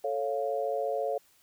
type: chord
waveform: sine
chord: A augmented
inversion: none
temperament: equal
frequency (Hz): 440 / 554.4 / 698.5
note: A4 / C#5 / E#5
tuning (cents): 0 / 0 / 0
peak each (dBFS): -33 / -31 / -33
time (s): 0.04-1.18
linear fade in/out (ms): 5
effects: white hiss -64 dBFS RMS until 1.42 s